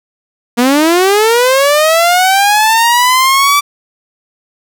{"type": "linear sweep", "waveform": "sawtooth", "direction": "up", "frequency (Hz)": [233.1, 1165], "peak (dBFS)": -3, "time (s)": [0.57, 3.61], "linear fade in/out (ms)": 20, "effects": []}